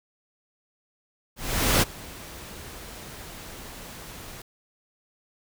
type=noise with ADSR envelope; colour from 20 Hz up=pink; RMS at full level=-19 dBFS; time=1.36-4.42 s; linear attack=460 ms; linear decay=22 ms; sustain=-22 dB; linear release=4 ms; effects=none